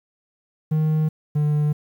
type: tone pair in turn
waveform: triangle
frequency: 155.56 / 149.14 Hz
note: D#3 / D3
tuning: 0 / +27 cents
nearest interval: minor second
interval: 73 cents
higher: first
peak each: -15 dBFS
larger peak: neither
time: 0.71-1.09 / 1.35-1.73 s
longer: neither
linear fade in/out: 10 ms
effects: 9-bit